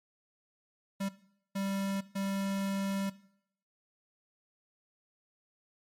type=tone bursts at uneven times; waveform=square; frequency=196 Hz; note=G3; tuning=in tune; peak=-32 dBFS; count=3; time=1-1.09 / 1.55-2.01 / 2.15-3.1 s; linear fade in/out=10 ms; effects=noise-tail reverb RT60 0.7 s tail -18 dB re dry + MP3 64 kbps